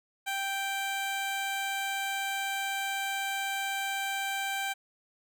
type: tone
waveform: 15% pulse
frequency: 784 Hz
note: G5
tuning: in tune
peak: -24 dBFS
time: 0.26-4.74 s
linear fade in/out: 20 ms
effects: none